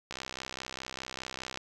click train, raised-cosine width 0.2 ms, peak -20 dBFS, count 96, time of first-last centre 0.11-1.574 s, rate 64.9 Hz, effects none

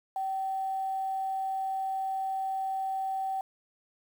sine tone with quantisation, 769 Hz, G5, 33 cents flat, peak -29 dBFS, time 0.16-3.41 s, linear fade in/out 2 ms, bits 9, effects none

